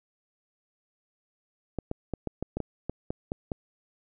clicks, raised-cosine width 2 ms, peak -17 dBFS, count 11, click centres 1.787 / 1.914 / 2.137 / 2.273 / 2.426 / 2.57 / 2.603 / 2.896 / 3.105 / 3.319 / 3.518 s, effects none

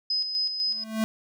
sine tone with tremolo, 5040 Hz, D#8, 21 cents sharp, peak -23 dBFS, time 0.1-0.84 s, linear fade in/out 5 ms, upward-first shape square, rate 4 Hz, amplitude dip 50%
square tone with exponential growth, 220 Hz, A3, in tune, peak -21 dBFS, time 0.67-1.04 s, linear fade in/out 0 ms, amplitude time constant 80 ms
effects none

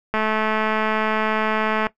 click train, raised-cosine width 0.5 ms, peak -7 dBFS, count 376, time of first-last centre 0.14-1.868 s, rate 217 Hz, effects noise-tail reverb RT60 0.1 s tail -17 dB re dry

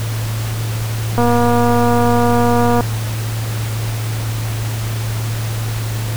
click train, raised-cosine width 1 ms, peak -3 dBFS, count 390, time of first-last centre 1.18-2.808 s, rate 239 Hz, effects added 111 Hz sine -18 dBFS peak until 6.16 s + pink hiss -28 dBFS RMS until 6.16 s

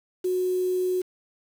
sine tone with quantisation, 366.6 Hz, F#4, 16 cents flat, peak -22 dBFS, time 0.24-1.02 s, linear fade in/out 10 ms, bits 7, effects none

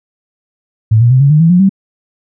sine tone with pitch steps, 110 / 119.26 / 129.31 / 140.2 / 152.01 / 164.81 / 178.7 / 193.75 Hz, A2 / A#2 / C3 / C#3 / D#3 / E3 / F3 / G3, 0 / +40 / -20 / +20 / -40 / 0 / +40 / -20 cents, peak -4 dBFS, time 0.91-1.694 s, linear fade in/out 10 ms, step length 98 ms, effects none

